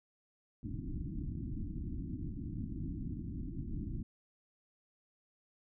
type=low-pass noise; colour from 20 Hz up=pink; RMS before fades=-40 dBFS; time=0.63-4.03 s; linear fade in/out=5 ms; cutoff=330 Hz; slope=96 dB/octave; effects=none